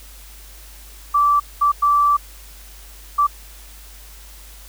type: tone bursts at uneven times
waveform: sine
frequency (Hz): 1163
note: D6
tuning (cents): -17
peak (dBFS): -12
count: 4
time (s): 1.14-1.4 / 1.61-1.72 / 1.82-2.17 / 3.18-3.27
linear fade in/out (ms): 10
effects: added 50 Hz sine -40 dBFS peak until 4.68 s + white hiss -44 dBFS RMS until 4.68 s